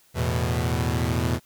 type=chord; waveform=sawtooth; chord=E suspended fourth; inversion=none; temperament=equal; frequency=82.41 / 110 / 123.47 Hz; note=E2 / A2 / B2; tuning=0 / 0 / 0 cents; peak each=-22 / -24 / -22 dBFS; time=0.14-1.4 s; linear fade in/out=50 ms; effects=white hiss -59 dBFS RMS until 1.45 s